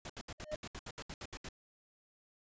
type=noise bursts; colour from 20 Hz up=pink; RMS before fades=-45 dBFS; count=13; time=0.05-1.488 s; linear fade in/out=2 ms; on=46 ms; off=70 ms
type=tone with exponential growth; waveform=triangle; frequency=610 Hz; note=D#5; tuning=34 cents flat; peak=-32 dBFS; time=0.38-0.55 s; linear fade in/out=5 ms; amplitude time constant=36 ms
effects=resampled to 16000 Hz